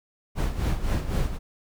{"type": "noise with tremolo", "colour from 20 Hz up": "brown", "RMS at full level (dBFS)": -22, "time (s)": [0.35, 1.39], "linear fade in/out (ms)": 50, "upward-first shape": "sine", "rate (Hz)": 3.9, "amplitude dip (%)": 70, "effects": []}